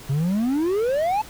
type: exponential sweep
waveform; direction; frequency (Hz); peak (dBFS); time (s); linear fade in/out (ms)
triangle; up; 131.2 to 887; -17; 0.09-1.22; 10
effects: pink hiss -42 dBFS RMS until 1.29 s